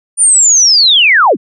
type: linear sweep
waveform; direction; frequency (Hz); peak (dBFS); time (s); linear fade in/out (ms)
sine; down; 9397 to 134.8; -4; 0.17-1.37; 50
effects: none